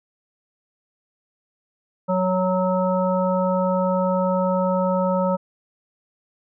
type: harmonic tone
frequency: 185 Hz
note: F#3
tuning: in tune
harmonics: 1 / 3 / 5 / 7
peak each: -22 / -21 / -26 / -29 dBFS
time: 2.08-5.37 s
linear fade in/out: 20 ms
effects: none